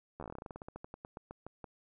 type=slowing click train; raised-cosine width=1 ms; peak=-30 dBFS; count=24; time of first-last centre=0.2-1.642 s; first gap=12 ms; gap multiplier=1.13; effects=none